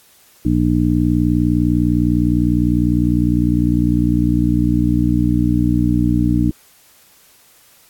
harmonic tone, 59.9 Hz, A#1, 48 cents sharp, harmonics 1 / 2 / 3 / 4 / 5, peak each -20 / -19 / -20 / -19 / -17 dBFS, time 0.45-6.51 s, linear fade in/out 5 ms, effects white hiss -50 dBFS RMS until 7.89 s + AAC 64 kbps

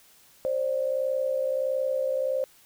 sine tone pair together, 528.5 / 590 Hz, C5 / D5, +17 / +8 cents, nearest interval major second, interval 191 cents, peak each -25 / -30 dBFS, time 0.45-2.44 s, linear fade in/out 0 ms, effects white hiss -57 dBFS RMS until 2.65 s

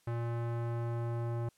square tone with low-pass filter sweep, 117.5 Hz, A#2, 14 cents sharp, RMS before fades -35 dBFS, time 0.07-1.49 s, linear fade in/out 5 ms, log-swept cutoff 1500 to 1000 Hz, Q 0.92, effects white hiss -70 dBFS RMS until 1.57 s + low-pass 11000 Hz 12 dB/octave

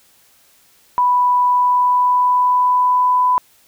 sine tone with pitch glide, 987.8 to 998.7 Hz, B5 to B5, 0 to +19 cents, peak -11 dBFS, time 0.98-3.38 s, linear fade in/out 0 ms, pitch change +19 cents, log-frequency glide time 1.42-3.26 s, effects white hiss -53 dBFS RMS until 3.67 s

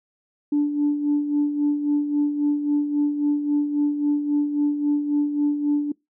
sine tone with tremolo, 292.3 Hz, D4, 8 cents flat, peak -15 dBFS, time 0.52-5.92 s, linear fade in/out 5 ms, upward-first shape sine, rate 3.7 Hz, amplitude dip 60%, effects noise-tail reverb RT60 0.2 s tail -25 dB re dry + tanh soft clip ceiling -13 dBFS

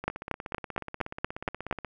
two click trains, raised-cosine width 0.5 ms, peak -11 / -21 dBFS, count 8 / 31, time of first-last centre 0.08-1.712 / 0.04-1.847 s, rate 4.29 / 16.6 Hz, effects none

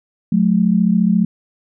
sine tone pair together, 181.8 / 216.2 Hz, F#3 / A3, -30 / -30 cents, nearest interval minor third, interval 300 cents, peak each -14 dBFS, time 0.32-1.25 s, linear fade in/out 5 ms, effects none

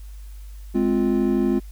triangle chord, F minor, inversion first, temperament just, 209.5 / 261.9 / 349.2 Hz, Ab3 / C4 / F4, +15 / +2 / 0 cents, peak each -20 dBFS, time 0.74-1.6 s, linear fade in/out 20 ms, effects added 50 Hz sine -35 dBFS peak until 1.71 s + white hiss -55 dBFS RMS until 1.71 s

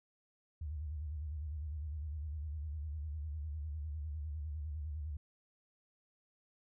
sine tone with vibrato, 75.6 Hz, D#2, 49 cents flat, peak -38 dBFS, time 0.61-5.17 s, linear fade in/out 5 ms, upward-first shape square, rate 9.9 Hz, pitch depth 89 cents each way, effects none

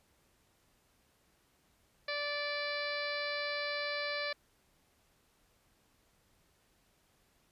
harmonic tone, 583 Hz, D5, 13 cents flat, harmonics 1 / 2 / 3 / 4 / 5 / 6 / 7 / 8 / 9, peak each -39 / -44 / -40 / -41 / -52 / -49 / -43 / -45 / -53 dBFS, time 2.08-4.33 s, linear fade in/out 5 ms, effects pink hiss -71 dBFS RMS until 7.51 s + resampled to 32000 Hz

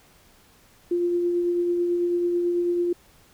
sine tone with tremolo, 349.2 Hz, F4, in tune, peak -19 dBFS, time 0.91-2.93 s, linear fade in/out 5 ms, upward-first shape triangle, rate 9.1 Hz, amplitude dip 30%, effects pink hiss -56 dBFS RMS until 3.33 s

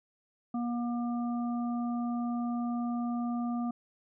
harmonic tone, 239 Hz, A#3, 43 cents sharp, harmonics 1 / 3 / 5, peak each -30 / -40 / -44 dBFS, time 0.54-3.71 s, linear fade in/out 5 ms, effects none

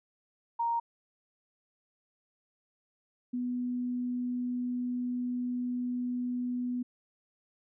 sine tone pair in turn, 932.3 / 246.9 Hz, A#5 / B3, 0 / 0 cents, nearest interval octave + major seventh, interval 2300 cents, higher first, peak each -27 / -30 dBFS, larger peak first, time 0.59-0.8 / 3.33-6.83 s, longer second, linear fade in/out 10 ms, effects none

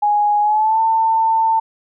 sine tone with pitch glide, 830.6 to 895.4 Hz, G#5 to A5, 0 to +30 cents, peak -12 dBFS, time 0.02-1.6 s, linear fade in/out 10 ms, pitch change +130 cents, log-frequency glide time 0.41-0.81 s, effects none

